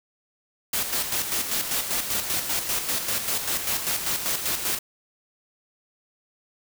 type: noise with tremolo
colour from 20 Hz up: white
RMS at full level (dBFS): -25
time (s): 0.73-4.79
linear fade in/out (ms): 5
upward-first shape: square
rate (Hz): 5.1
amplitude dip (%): 50
effects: none